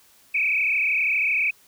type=tone with frequency modulation; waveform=sine; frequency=2412 Hz; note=D7; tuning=46 cents sharp; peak=-19 dBFS; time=0.34-1.51 s; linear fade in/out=10 ms; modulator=32.7 Hz; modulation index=5.3; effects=white hiss -56 dBFS RMS until 1.67 s